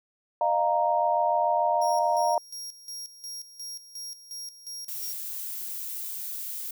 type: chord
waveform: sine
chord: Eb suspended second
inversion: none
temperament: equal with one note detuned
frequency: 611.6 / 698.5 / 932.3 Hz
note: Eb5 / F5 / Bb5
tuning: -30 / 0 / 0 cents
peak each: -27 / -25 / -25 dBFS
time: 0.41-2.38 s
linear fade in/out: 2 ms
type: tone with tremolo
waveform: sawtooth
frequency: 5600 Hz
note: F8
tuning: 4 cents sharp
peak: -33 dBFS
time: 1.81-5.13 s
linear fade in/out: 10 ms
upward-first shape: square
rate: 2.8 Hz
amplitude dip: 75%
type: noise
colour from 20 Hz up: violet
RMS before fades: -35 dBFS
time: 4.88-6.71 s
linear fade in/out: 5 ms
effects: none